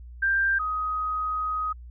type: tone pair in turn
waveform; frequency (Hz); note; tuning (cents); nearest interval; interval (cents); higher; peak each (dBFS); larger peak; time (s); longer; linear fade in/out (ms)
sine; 1583 / 1256.4; G6 / D#6; +17 / +16; major third; 401; first; -20 / -25; first; 0.22-0.59 / 0.59-1.73; second; 10
effects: added 60 Hz sine -40 dBFS peak until 1.9 s